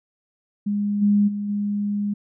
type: tone with level steps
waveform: sine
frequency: 204.9 Hz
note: G#3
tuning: 23 cents flat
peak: -20 / -14 / -24 / -21 dBFS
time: 0.66-2.14 s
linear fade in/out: 10 ms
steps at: 1.01 / 1.27 / 1.48 s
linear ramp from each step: 20 ms
effects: none